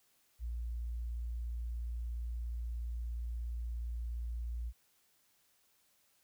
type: tone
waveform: sine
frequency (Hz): 58.5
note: A#1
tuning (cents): +7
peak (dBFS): -36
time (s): 0.39-4.73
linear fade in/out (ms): 50
effects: white hiss -72 dBFS RMS until 6.23 s